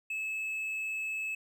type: tone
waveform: triangle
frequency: 2598 Hz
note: E7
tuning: 26 cents flat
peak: -31 dBFS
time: 0.1-1.35 s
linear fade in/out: 5 ms
effects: none